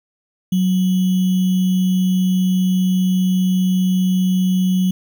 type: tone with sample-and-hold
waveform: sine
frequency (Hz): 185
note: F#3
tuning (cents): 0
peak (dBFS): -13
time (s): 0.52-4.91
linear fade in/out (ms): 5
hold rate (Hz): 3150
effects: none